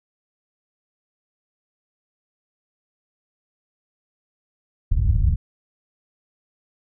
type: low-pass noise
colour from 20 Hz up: white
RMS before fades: -18 dBFS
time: 4.91-5.36 s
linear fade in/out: 10 ms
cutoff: 100 Hz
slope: 24 dB/octave
effects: none